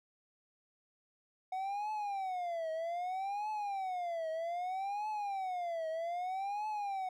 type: tone with vibrato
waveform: triangle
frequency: 740 Hz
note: F#5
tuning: in tune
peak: -33 dBFS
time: 1.52-7.09 s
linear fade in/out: 5 ms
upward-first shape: triangle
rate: 0.63 Hz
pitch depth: 270 cents each way
effects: none